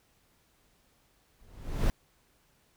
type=noise with exponential growth; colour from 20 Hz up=brown; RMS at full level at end=-21 dBFS; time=1.39-1.9 s; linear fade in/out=0 ms; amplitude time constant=110 ms; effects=pink hiss -68 dBFS RMS until 2.76 s